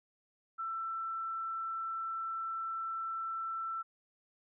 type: tone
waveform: sine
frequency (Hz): 1335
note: E6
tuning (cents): +22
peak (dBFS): -35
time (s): 0.58-3.83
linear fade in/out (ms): 20
effects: none